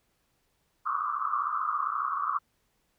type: band-pass noise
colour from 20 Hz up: pink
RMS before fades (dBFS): -30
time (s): 0.85-2.39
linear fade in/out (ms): 20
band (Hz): 1100 to 1300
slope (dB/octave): 96
effects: pink hiss -73 dBFS RMS until 2.98 s